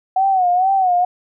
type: tone with vibrato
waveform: sine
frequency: 744 Hz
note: F#5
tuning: 9 cents sharp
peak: -12 dBFS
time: 0.16-1.05 s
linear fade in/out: 5 ms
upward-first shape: sine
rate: 2.2 Hz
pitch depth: 87 cents each way
effects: none